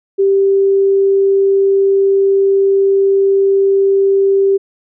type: tone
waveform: sine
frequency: 392 Hz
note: G4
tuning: in tune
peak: -8 dBFS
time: 0.18-4.58 s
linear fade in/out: 20 ms
effects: none